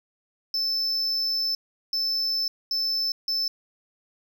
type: tone bursts at uneven times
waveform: triangle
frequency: 5274 Hz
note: E8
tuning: in tune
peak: -22 dBFS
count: 4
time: 0.54-1.55 / 1.93-2.48 / 2.71-3.12 / 3.28-3.48 s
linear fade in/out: 2 ms
effects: none